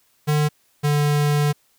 square tone pair in turn, 149.9 / 146.9 Hz, D3 / D3, +36 / +1 cents, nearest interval unison, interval 35 cents, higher first, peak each -17 dBFS, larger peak neither, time 0.27-0.49 / 0.83-1.53 s, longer second, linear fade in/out 20 ms, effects white hiss -62 dBFS RMS until 1.78 s

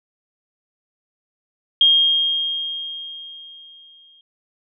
sine tone with exponential decay, 3232 Hz, G#7, 48 cents flat, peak -9 dBFS, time 1.81-4.21 s, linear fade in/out 2 ms, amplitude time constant 520 ms, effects none

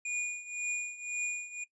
square tone with tremolo, 2443 Hz, D#7, 32 cents flat, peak -30 dBFS, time 0.05-1.64 s, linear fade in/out 5 ms, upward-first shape triangle, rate 1.9 Hz, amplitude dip 85%, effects noise-tail reverb RT60 0.1 s tail -17 dB re dry + resampled to 22050 Hz

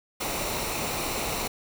pink noise with comb filter, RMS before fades -30 dBFS, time 0.2-1.48 s, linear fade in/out 10 ms, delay 0.61 ms, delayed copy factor -0.5, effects none

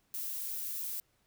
violet noise, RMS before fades -38 dBFS, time 0.14-1 s, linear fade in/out 0 ms, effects pink hiss -73 dBFS RMS until 1.26 s

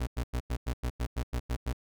35% pulse tone bursts, 61.4 Hz, B1, 9 cents flat, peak -27 dBFS, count 11, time 0-1.731 s, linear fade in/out 10 ms, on 71 ms, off 95 ms, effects none

